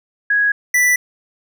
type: tone pair in turn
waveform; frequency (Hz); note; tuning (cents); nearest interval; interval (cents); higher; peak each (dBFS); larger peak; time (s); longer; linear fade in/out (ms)
sine / square; 1661.2 / 1975.5; G#6 / B6; 0 / 0; minor third; 300; second; -12; neither; 0.3-0.52 / 0.74-0.96; neither; 5
effects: none